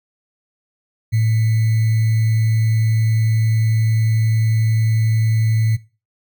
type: tone with sample-and-hold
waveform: sine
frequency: 111.1 Hz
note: A2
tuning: 17 cents sharp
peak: -13 dBFS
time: 1.12-5.77 s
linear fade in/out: 20 ms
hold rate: 2100 Hz
effects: noise-tail reverb RT60 0.3 s tail -18 dB re dry